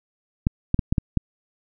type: clicks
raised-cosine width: 5 ms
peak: -6 dBFS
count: 6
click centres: 0.469 / 0.744 / 0.792 / 0.925 / 0.982 / 1.173 s
effects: none